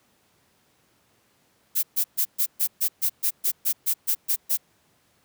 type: noise bursts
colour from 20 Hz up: violet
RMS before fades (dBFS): -22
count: 14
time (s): 1.75-4.574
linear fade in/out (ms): 20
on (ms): 81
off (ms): 130
effects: pink hiss -64 dBFS RMS until 5.24 s + high-pass 100 Hz 12 dB/octave